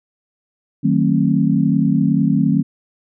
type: chord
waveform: sine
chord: D# diminished seventh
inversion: none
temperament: just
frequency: 155.56 / 186.68 / 224 / 268.8 Hz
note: D#3 / F#3 / A3 / C4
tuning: 0 / +16 / +31 / +47 cents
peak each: -18 dBFS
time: 0.83-2.63 s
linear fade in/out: 20 ms
effects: none